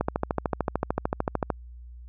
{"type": "click train", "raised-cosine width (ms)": 1, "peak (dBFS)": -10, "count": 21, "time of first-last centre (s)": [0.01, 1.503], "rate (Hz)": 13.4, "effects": ["added 60 Hz sine -41 dBFS peak until 2.08 s"]}